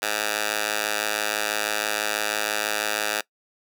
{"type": "tone with high-pass filter", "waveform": "10% pulse", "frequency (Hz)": 106.1, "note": "G#2", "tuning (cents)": 38, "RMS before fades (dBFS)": -26, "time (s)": [0.02, 3.21], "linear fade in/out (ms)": 5, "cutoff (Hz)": 1000, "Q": 0.64, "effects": ["noise-tail reverb RT60 0.1 s tail -22 dB re dry"]}